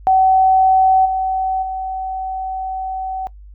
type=tone with level steps; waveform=sine; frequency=758 Hz; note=F#5; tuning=42 cents sharp; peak=-9 / -16 / -21 dBFS; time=0.07-3.27 s; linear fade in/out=0 ms; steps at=1.05 / 1.62 s; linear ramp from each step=10 ms; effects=noise-tail reverb RT60 0.1 s tail -20 dB re dry + added 50 Hz sine -36 dBFS peak until 3.54 s